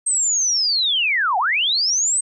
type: linear two-way sweep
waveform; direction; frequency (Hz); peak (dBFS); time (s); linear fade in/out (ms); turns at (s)
sine; down then up; 8372 to 698.5 to 8372; -16; 0.06-2.21; 10; 1.38
effects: none